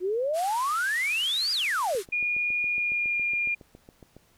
sine exponential two-way sweep, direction up then down, 347.6 to 4978 to 347.6 Hz, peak -24 dBFS, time 0-2.03 s, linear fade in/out 50 ms, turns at 1.52 s
white band-pass noise, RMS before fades -41 dBFS, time 0.33-2.06 s, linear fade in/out 50 ms, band 1100 to 12000 Hz, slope 48 dB/octave
click train, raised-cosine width 2 ms, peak -33 dBFS, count 17, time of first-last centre 1.95-4.166 s, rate 7.22 Hz
sine tone with pitch glide, 2435 to 2410 Hz, D#7 to D7, -38 to +44 cents, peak -24 dBFS, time 2.12-3.55 s, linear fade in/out 10 ms, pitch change -18 cents, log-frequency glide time 2.68-3.19 s
effects pink hiss -63 dBFS RMS until 4.37 s

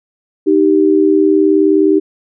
sine tone pair together, 310.4 / 389.9 Hz, D#4 / G4, -4 / -9 cents, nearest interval major third, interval 395 cents, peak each -10 dBFS, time 0.46-2 s, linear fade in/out 20 ms, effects none

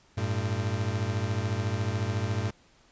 40% pulse beating tone pair, 98 / 112 Hz, G2 / A2, 0 / +31 cents, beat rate 14 Hz, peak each -29 dBFS, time 0.17-2.51 s, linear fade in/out 10 ms, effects pink hiss -61 dBFS RMS until 2.91 s + resampled to 16000 Hz

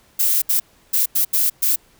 violet noise bursts at uneven times, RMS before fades -17 dBFS, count 6, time 0.19-0.42 / 0.49-0.6 / 0.93-1.06 / 1.15-1.25 / 1.33-1.5 / 1.62-1.76 s, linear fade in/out 10 ms, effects pink hiss -55 dBFS RMS until 1.99 s

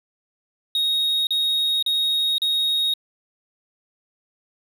triangle tone bursts, 3752 Hz, A#7, 11 cents sharp, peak -17 dBFS, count 4, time 0.75-2.938 s, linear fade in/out 2 ms, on 520 ms, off 36 ms, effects none

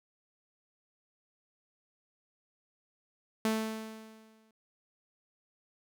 sawtooth tone with exponential decay, 220 Hz, A3, in tune, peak -22 dBFS, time 3.45-4.51 s, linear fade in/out 2 ms, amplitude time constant 230 ms, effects none

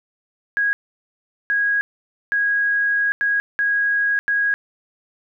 sine tone bursts at uneven times, 1648 Hz, G#6, 14 cents flat, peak -16 dBFS, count 6, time 0.57-0.73 / 1.5-1.81 / 2.32-3.12 / 3.21-3.4 / 3.59-4.19 / 4.28-4.54 s, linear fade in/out 0 ms, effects none

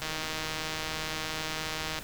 click train, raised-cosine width 0.2 ms, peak -16 dBFS, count 310, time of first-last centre 0.02-1.988 s, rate 157 Hz, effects pink hiss -43 dBFS RMS until 2.03 s

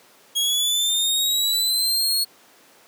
sawtooth linear sweep, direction up, 3281 to 4349 Hz, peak -16 dBFS, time 0.35-2.25 s, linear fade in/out 20 ms, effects pink hiss -52 dBFS RMS until 2.87 s + high-pass 300 Hz 12 dB/octave

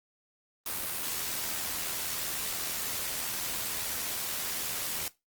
white noise with amplitude modulation, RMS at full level -32 dBFS, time 0.66-5.08 s, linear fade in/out 2 ms, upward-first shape sine, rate 81.1 Hz, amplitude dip 45%, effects noise-tail reverb RT60 0.2 s tail -18 dB re dry + Opus 32 kbps

